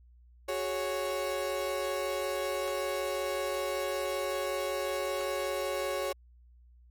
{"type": "chord", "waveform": "35% pulse", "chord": "F# suspended second", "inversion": "none", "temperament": "equal", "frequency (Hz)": [370, 415.3, 554.4], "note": ["F#4", "G#4", "C#5"], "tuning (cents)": [0, 0, 0], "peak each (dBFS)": [-36, -36, -31], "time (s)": [0.48, 6.13], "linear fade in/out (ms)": 10, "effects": ["added 60 Hz sine -55 dBFS peak until 6.9 s", "AAC 64 kbps"]}